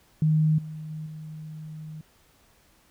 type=tone with level steps; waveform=sine; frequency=155.56 Hz; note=D#3; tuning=in tune; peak=-18 / -34 / -32 / -36 dBFS; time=0.22-2.01 s; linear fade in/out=2 ms; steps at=0.58 / 0.9 / 1.06 s; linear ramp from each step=5 ms; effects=pink hiss -61 dBFS RMS until 2.9 s